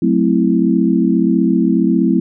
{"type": "chord", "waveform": "sine", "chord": "F# half-diminished seventh", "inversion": "none", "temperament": "equal", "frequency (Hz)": [185, 220, 261.6, 329.6], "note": ["F#3", "A3", "C4", "E4"], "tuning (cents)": [0, 0, 0, 0], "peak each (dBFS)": -16, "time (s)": [0.02, 2.2], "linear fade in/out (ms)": 5, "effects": []}